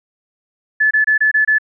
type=tone bursts; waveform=sine; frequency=1730 Hz; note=A6; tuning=30 cents flat; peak=-10 dBFS; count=6; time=0.8-1.585 s; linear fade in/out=10 ms; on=110 ms; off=25 ms; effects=none